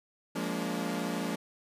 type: chord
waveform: sawtooth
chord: Bb dominant seventh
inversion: second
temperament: equal with one note detuned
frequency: 174.61 / 207.7 / 233.1 / 287.3 Hz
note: F3 / Ab3 / Bb3 / D4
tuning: 0 / 0 / 0 / -38 cents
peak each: -33 dBFS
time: 0.35-1.36 s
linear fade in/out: 10 ms
effects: resampled to 32000 Hz